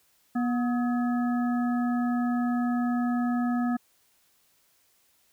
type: harmonic tone with a mistuned harmonic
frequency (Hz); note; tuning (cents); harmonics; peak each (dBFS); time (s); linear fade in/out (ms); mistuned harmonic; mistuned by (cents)
242.4; B3; -32; 1 / 3 / 5 / 7; -24 / -34 / -38 / -41; 0.35-3.77; 10; 5; +80
effects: white hiss -66 dBFS RMS until 5.32 s